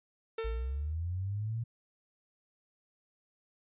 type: tone with exponential decay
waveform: 45% pulse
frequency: 450.1 Hz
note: A4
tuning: 39 cents sharp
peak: -32 dBFS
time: 0.38-0.94 s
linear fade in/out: 5 ms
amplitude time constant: 120 ms
type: linear sweep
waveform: sine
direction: up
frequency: 52.3 to 117.8 Hz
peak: -32 dBFS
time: 0.44-1.64 s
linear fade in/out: 10 ms
effects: resampled to 8000 Hz